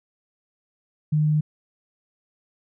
sine tone, 152.2 Hz, D#3, 38 cents flat, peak -17 dBFS, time 1.12-1.41 s, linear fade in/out 10 ms, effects none

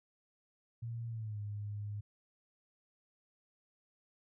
sine tone with pitch glide, 116.2 to 103.52 Hz, A#2 to G#2, -5 to -5 cents, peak -38 dBFS, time 0.82-2.01 s, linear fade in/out 10 ms, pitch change -200 cents, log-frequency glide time 1.08-1.39 s, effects none

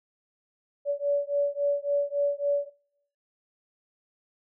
sine beating tone pair, 570 / 573.6 Hz, C#5 / D5, +48 / -41 cents, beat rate 3.6 Hz, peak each -27 dBFS, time 0.85-2.7 s, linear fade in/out 50 ms, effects noise-tail reverb RT60 0.8 s tail -26 dB re dry

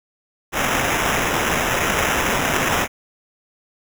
white noise with sample-and-hold, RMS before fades -20 dBFS, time 0.52-2.88 s, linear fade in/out 50 ms, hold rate 4410 Hz, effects none

